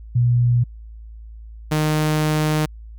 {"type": "tone pair in turn", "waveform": ["sine", "sawtooth"], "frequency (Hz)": [121, 153.69], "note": ["B2", "D#3"], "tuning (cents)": [-35, -21], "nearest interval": "major third", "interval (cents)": 414, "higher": "second", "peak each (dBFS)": [-13, -13], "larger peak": "neither", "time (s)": [[0.15, 0.64], [1.71, 2.66]], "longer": "second", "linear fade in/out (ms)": 10, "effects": ["added 55 Hz sine -35 dBFS peak until 2.98 s"]}